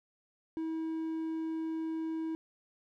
triangle tone, 321.9 Hz, E4, 41 cents flat, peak -31 dBFS, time 0.57-2.35 s, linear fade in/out 0 ms, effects none

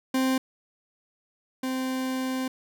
40% pulse tone pair in turn, 261.6 / 259.8 Hz, C4 / C4, 0 / -12 cents, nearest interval unison, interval 12 cents, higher first, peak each -21 / -26 dBFS, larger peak first, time 0.14-0.38 / 1.63-2.48 s, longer second, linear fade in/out 5 ms, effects none

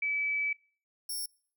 sine / 5% pulse tone pair in turn, 2298 / 5466 Hz, D7 / F8, -38 / -38 cents, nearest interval octave + minor third, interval 1500 cents, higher second, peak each -28 dBFS, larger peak neither, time 0.02-0.53 / 1.09-1.26 s, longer first, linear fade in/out 5 ms, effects noise-tail reverb RT60 0.5 s tail -25 dB re dry

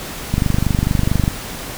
click train, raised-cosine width 5 ms, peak -3 dBFS, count 24, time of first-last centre 0.34-1.279 s, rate 24.5 Hz, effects pink hiss -29 dBFS RMS until 1.77 s

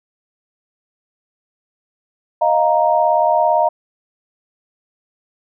sine chord, Eb suspended second, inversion none, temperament just, 622.3 / 700 / 933.4 Hz, Eb5 / F5 / Bb5, 0 / +4 / +2 cents, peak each -16 dBFS, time 2.41-3.69 s, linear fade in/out 10 ms, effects none

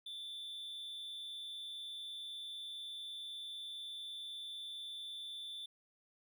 triangle tone with amplitude modulation, 3531 Hz, A7, 5 cents sharp, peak -40 dBFS, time 0.06-5.66 s, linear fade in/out 5 ms, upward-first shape sine, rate 256 Hz, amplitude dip 45%, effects none

